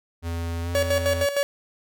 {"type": "tone with pitch glide", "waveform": "square", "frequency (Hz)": [84.2, 86.37], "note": ["E2", "F2"], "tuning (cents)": [37, -19], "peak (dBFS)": -27, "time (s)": [0.22, 1.27], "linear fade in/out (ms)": 50, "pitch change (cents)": 44, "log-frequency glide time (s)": [0.62, 0.69]}
{"type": "tone with tremolo", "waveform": "45% pulse", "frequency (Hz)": 566, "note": "C#5", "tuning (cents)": 36, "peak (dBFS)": -19, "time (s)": [0.75, 1.43], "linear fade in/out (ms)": 0, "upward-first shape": "square", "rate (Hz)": 6.5, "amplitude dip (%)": 65}
{"effects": []}